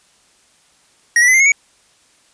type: tone with pitch steps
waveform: square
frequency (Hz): 1884 / 1952.7 / 2024 / 2098 / 2174 / 2253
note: A#6 / B6 / B6 / C7 / C#7 / C#7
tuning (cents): +18 / -20 / +42 / +4 / -34 / +28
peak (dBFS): -9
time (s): 1.16-1.52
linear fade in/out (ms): 2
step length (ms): 60
effects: white hiss -54 dBFS RMS until 2.33 s + resampled to 22050 Hz